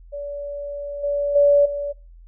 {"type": "tone with level steps", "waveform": "sine", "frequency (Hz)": 574, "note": "D5", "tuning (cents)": -40, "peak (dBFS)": [-27, -19, -11, -23], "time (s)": [0.12, 1.93], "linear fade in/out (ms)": 20, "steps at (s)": [1.03, 1.35, 1.65], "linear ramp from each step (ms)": 10, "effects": ["noise-tail reverb RT60 0.3 s tail -22 dB re dry", "added 42 Hz sine -42 dBFS peak until 2.27 s"]}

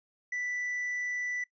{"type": "tone", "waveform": "triangle", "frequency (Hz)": 1975.5, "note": "B6", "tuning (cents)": 0, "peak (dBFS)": -30, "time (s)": [0.32, 1.44], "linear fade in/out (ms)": 5, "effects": ["noise-tail reverb RT60 0.1 s tail -21 dB re dry", "resampled to 16000 Hz"]}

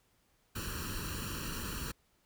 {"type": "noise with comb filter", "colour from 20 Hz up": "pink", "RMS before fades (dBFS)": -39, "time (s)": [0.55, 1.92], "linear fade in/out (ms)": 10, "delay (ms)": 0.7, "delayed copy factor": 0.9, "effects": ["pink hiss -72 dBFS RMS until 2.25 s"]}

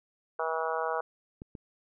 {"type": "harmonic tone", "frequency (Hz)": 161.4, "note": "E3", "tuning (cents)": -36, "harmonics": [3, 4, 5, 6, 7, 8, 9], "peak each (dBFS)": [-34, -35, -36, -37, -37, -38, -39], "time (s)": [0.39, 1.01], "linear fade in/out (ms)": 5}
{"type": "clicks", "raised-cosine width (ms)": 3, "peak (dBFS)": -29, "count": 2, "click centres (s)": [1.419, 1.552]}
{"effects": []}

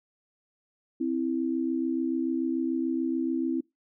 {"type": "tone pair together", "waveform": "sine", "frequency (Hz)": [261.6, 328.5], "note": ["C4", "E4"], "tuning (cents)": [0, -6], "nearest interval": "major third", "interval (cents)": 394, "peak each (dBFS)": -28, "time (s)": [1, 3.61], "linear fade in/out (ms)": 10, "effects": ["noise-tail reverb RT60 0.2 s tail -24 dB re dry"]}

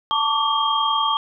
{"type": "tone cluster", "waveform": "sine", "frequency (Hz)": [889, 1130, 1170, 3215], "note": ["A5", "C#6", "D6", "G7"], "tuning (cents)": [18, 33, -7, 43], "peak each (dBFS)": -23, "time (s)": [0.11, 1.17], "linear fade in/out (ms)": 0, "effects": []}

